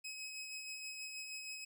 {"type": "tone with tremolo", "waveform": "20% pulse", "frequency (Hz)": 2548, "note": "D#7", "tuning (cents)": 41, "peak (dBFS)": -38, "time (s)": [0.04, 1.65], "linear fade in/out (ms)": 10, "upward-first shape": "sine", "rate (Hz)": 6.3, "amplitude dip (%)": 35, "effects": []}